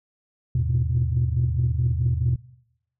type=tone cluster; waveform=sine; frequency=80.1 / 105.9 / 120.4 / 125 Hz; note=E2 / G#2 / B2 / B2; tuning=-49 / +34 / -44 / +21 cents; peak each=-24 / -28 / -25 / -22 dBFS; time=0.55-2.36 s; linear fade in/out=5 ms; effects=noise-tail reverb RT60 0.8 s tail -21 dB re dry + tanh soft clip ceiling -13 dBFS